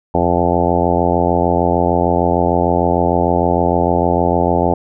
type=harmonic tone with a mistuned harmonic; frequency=86.6 Hz; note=F2; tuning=14 cents flat; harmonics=1 / 2 / 3 / 4 / 5 / 6 / 7 / 8 / 9 / 10; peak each=-21 / -21 / -21 / -21 / -21 / -21 / -21 / -21 / -21 / -21 dBFS; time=0.14-4.74 s; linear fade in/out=5 ms; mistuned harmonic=1; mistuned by=-110 cents; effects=none